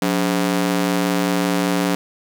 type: ring-modulated tone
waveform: sawtooth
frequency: 233.1 Hz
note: A#3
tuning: in tune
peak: -10 dBFS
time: 0.02-1.95 s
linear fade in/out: 0 ms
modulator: 52.6 Hz
effects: none